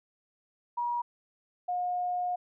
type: tone pair in turn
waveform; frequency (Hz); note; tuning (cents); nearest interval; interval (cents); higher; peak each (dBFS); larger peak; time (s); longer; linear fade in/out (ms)
sine; 958 / 717.7; A#5 / F5; +47 / +47; perfect fourth; 500; first; -28; neither; 0.77-1.02 / 1.68-2.36; second; 10
effects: none